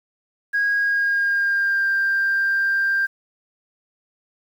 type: tone with pitch glide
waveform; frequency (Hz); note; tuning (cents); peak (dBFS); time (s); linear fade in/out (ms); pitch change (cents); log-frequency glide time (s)
sine; 1642 to 1587; G#6 to G6; -20 to +21; -16; 0.53-3.07; 20; -59; 0.76-1.89
effects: tanh soft clip ceiling -13 dBFS + 8-bit